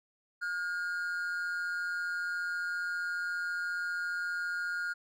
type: tone pair together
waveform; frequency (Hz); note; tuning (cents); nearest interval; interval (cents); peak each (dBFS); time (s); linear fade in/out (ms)
triangle; 1426.3 / 1601; F6 / G6; +36 / +36; major second; 200; -31 / -38; 0.41-4.94; 20
effects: none